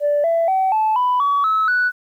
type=tone with pitch steps; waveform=sine; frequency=584 / 667 / 761.7 / 870 / 993.6 / 1134.7 / 1296 / 1480.1 Hz; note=D5 / E5 / G5 / A5 / B5 / C#6 / E6 / F#6; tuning=-10 / +20 / -50 / -20 / +10 / +40 / -30 / 0 cents; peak=-13 dBFS; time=0-1.92 s; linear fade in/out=50 ms; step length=240 ms; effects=tanh soft clip ceiling -11 dBFS + 9-bit